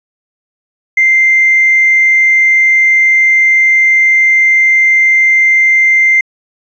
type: tone with tanh clipping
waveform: triangle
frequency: 2089 Hz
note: C7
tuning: 3 cents flat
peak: -5 dBFS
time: 0.97-6.21 s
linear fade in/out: 5 ms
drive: 4 dB
effects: resampled to 16000 Hz